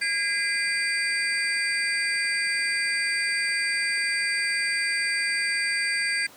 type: tone cluster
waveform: sine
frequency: 1629 / 2045 / 2401 / 4647 / 8500 Hz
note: G#6 / C7 / D7 / D8 / C9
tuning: -34 / -40 / +38 / -19 / +26 cents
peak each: -28 / -28 / -31 / -30 / -34 dBFS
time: 0.01-6.27 s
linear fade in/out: 10 ms
effects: pink hiss -49 dBFS RMS until 6.36 s + high-pass 200 Hz 12 dB/octave